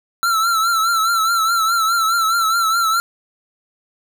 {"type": "tone with vibrato", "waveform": "square", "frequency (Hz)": 1342, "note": "E6", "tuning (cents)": 31, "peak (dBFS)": -15, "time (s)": [0.23, 3], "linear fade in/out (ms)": 0, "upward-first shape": "triangle", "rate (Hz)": 4.8, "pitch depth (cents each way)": 76, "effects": []}